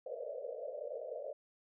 white band-pass noise, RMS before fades -43 dBFS, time 0.06-1.33 s, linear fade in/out 5 ms, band 450 to 640 Hz, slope 96 dB/octave, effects none

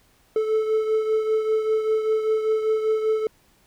triangle beating tone pair, 436 / 441.1 Hz, A4 / A4, -16 / +4 cents, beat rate 5.1 Hz, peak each -18 / -26 dBFS, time 0.36-3.27 s, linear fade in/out 2 ms, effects pink hiss -60 dBFS RMS until 3.66 s

